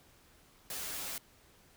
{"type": "noise with comb filter", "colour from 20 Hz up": "white", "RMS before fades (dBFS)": -40, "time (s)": [0.7, 1.18], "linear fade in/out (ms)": 2, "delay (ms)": 8.7, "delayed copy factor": -0.75, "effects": ["pink hiss -63 dBFS RMS until 1.76 s"]}